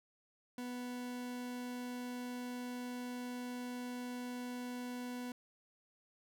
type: tone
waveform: 40% pulse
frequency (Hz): 246.9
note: B3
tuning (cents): 0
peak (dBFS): -40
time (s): 0.58-5.32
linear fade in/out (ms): 2
effects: none